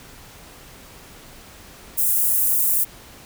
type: high-pass noise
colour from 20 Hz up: white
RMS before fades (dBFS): -19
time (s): 1.97-2.85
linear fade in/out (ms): 20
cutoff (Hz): 9400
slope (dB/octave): 24
effects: pink hiss -44 dBFS RMS until 3.25 s